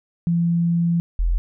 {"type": "tone pair in turn", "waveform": "sine", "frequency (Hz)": [170, 42.5], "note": ["F3", "F1"], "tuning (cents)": [-46, -46], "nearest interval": "2 octaves", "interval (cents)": 2400, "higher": "first", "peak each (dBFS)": -16, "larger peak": "neither", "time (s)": [[0.27, 1], [1.19, 1.38]], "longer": "first", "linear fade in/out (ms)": 0, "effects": []}